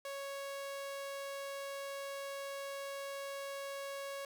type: tone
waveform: sawtooth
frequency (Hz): 554.4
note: C#5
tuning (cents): 0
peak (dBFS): -37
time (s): 0.05-4.25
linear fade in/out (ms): 2
effects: none